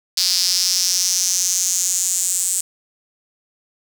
sawtooth tone with high-pass filter sweep, 182.2 Hz, F#3, 26 cents flat, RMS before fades -19 dBFS, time 0.17-2.61 s, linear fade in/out 5 ms, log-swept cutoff 4800 to 7900 Hz, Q 5.2, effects 7-bit

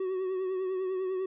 triangle tone with vibrato, 374.7 Hz, F#4, 22 cents sharp, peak -27 dBFS, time 0-1.26 s, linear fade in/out 5 ms, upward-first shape triangle, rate 10 Hz, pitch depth 46 cents each way, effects resampled to 8000 Hz

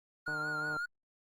triangle tone with vibrato, 1422 Hz, F6, 31 cents sharp, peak -32 dBFS, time 0.26-0.86 s, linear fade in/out 10 ms, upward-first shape triangle, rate 5.4 Hz, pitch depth 60 cents each way
click train, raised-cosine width 1 ms, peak -30 dBFS, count 75, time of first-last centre 0.28-0.767 s, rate 152 Hz
effects Opus 24 kbps

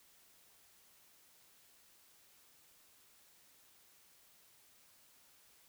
silence, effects white hiss -66 dBFS RMS until 5.68 s

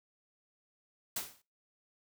white noise with exponential decay, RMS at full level -33 dBFS, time 1.16-1.42 s, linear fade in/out 5 ms, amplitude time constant 56 ms, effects noise-tail reverb RT60 0.3 s tail -22 dB re dry

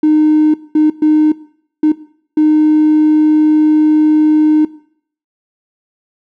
triangle tone bursts at uneven times, 306.9 Hz, D#4, 24 cents flat, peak -3 dBFS, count 5, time 0.03-0.54 / 0.75-0.9 / 1.02-1.32 / 1.83-1.92 / 2.37-4.65 s, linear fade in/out 5 ms, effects noise-tail reverb RT60 0.6 s tail -21 dB re dry + tanh soft clip ceiling -3 dBFS

